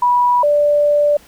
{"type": "tone pair in turn", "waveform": "sine", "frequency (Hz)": [977, 586.8], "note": ["B5", "D5"], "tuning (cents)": [-19, -2], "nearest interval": "major sixth", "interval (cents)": 883, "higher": "first", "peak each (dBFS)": -10, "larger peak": "neither", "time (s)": [[0.02, 0.43], [0.43, 1.17]], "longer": "second", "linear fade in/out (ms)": 5, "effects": ["pink hiss -46 dBFS RMS until 1.27 s"]}